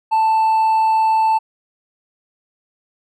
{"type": "tone with hard clipping", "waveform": "sine", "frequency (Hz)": 883, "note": "A5", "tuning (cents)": 6, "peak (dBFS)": -13, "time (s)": [0.11, 1.39], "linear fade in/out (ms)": 20, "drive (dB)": 2, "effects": []}